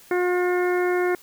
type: harmonic tone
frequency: 358.6 Hz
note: F4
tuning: 46 cents sharp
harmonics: 1 / 2 / 3 / 4 / 5 / 6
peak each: -20 / -29 / -34 / -31 / -33 / -34 dBFS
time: 0.11-1.15 s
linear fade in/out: 2 ms
effects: white hiss -50 dBFS RMS until 1.22 s